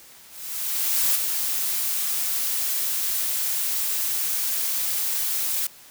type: noise with ADSR envelope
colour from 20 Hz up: blue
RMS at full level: -20 dBFS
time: 0.29-5.67 s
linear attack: 860 ms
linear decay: 10 ms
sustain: -5 dB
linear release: 4 ms
effects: white hiss -48 dBFS RMS until 5.9 s